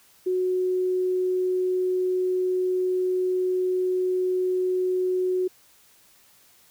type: tone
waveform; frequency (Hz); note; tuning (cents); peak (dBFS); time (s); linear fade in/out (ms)
sine; 367.8; F#4; -10; -21; 0.26-5.48; 10
effects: white hiss -57 dBFS RMS until 6.7 s